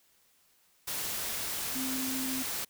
sine tone in noise, 261.6 Hz, C4, in tune, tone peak -34 dBFS, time 1.75-2.43 s, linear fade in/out 10 ms, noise white, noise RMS -35 dBFS, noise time 0.87-2.65 s, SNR -2 dB, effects white hiss -67 dBFS RMS until 2.69 s

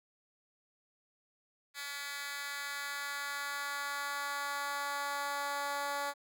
10% pulse tone with high-pass filter sweep, 284.3 Hz, C#4, 44 cents sharp, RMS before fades -38 dBFS, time 1.74-6.14 s, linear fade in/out 50 ms, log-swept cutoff 2200 to 680 Hz, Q 1.3, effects none

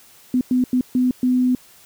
sine tone bursts at uneven times, 251.9 Hz, B3, 34 cents sharp, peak -14 dBFS, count 5, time 0.34-0.41 / 0.51-0.64 / 0.73-0.81 / 0.95-1.11 / 1.23-1.55 s, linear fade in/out 2 ms, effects white hiss -49 dBFS RMS until 1.85 s

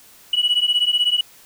sine beating tone pair, 2928 / 2944 Hz, F#7 / F#7, -19 / -9 cents, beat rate 16 Hz, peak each -17 dBFS, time 0.33-1.21 s, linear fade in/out 5 ms, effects tanh soft clip ceiling -11 dBFS + white hiss -48 dBFS RMS until 1.45 s

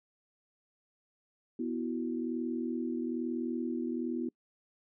sine chord, B suspended fourth, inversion none, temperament just, 246.9 / 329.3 / 370.4 Hz, B3 / E4 / F#4, 0 / -2 / +2 cents, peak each -34 / -36 / -40 dBFS, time 1.59-4.29 s, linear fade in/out 5 ms, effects noise-tail reverb RT60 0.1 s tail -26 dB re dry

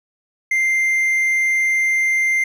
triangle tone, 2093 Hz, C7, in tune, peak -13 dBFS, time 0.51-2.44 s, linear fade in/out 5 ms, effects none

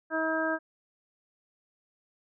harmonic tone, 319.7 Hz, D#4, 47 cents sharp, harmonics 1 / 2 / 3 / 4 / 5, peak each -32 / -31 / -37 / -36 / -31 dBFS, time 0.1-0.59 s, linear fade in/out 50 ms, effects none

